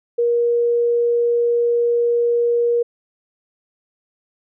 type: tone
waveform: sine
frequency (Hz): 474.1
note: A#4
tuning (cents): +29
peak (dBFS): -14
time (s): 0.18-2.83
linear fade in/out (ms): 10
effects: none